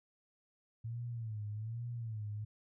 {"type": "tone with vibrato", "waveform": "sine", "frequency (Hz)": 111.9, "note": "A2", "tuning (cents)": 30, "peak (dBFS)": -38, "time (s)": [0.84, 2.45], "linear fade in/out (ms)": 10, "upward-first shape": "sine", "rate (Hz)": 1.2, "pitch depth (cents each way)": 120, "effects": []}